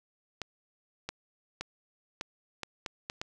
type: clicks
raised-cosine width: 0.2 ms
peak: -18 dBFS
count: 8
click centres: 0.417 / 1.09 / 1.61 / 2.211 / 2.633 / 2.862 / 3.099 / 3.215 s
effects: none